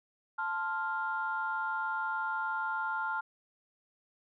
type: chord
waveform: sine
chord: F major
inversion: first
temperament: equal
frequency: 880 / 1046.5 / 1396.9 Hz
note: A5 / C6 / F6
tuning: 0 / 0 / 0 cents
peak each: -35 / -39 / -33 dBFS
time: 0.38-3.21 s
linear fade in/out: 10 ms
effects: tanh soft clip ceiling -22 dBFS